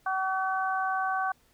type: harmonic tone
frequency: 379.8 Hz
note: F#4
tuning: 45 cents sharp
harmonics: 2 / 3 / 4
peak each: -29 / -31 / -32 dBFS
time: 0.06-1.32 s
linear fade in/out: 5 ms
effects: pink hiss -65 dBFS RMS until 1.53 s